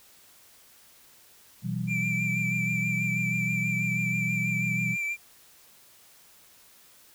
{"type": "chord", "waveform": "sine", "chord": "E minor", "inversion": "second", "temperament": "equal with one note detuned", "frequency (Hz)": [123.47, 164.81, 191.3], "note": ["B2", "E3", "G3"], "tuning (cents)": [0, 0, -42], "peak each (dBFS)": -32, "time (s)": [1.62, 4.97], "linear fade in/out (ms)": 50}
{"type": "tone with vibrato", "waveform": "triangle", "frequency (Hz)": 2349, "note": "D7", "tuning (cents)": 0, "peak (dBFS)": -26, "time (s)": [1.87, 5.17], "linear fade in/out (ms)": 50, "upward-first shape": "sine", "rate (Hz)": 6.2, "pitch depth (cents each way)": 28}
{"effects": ["white hiss -56 dBFS RMS until 7.14 s"]}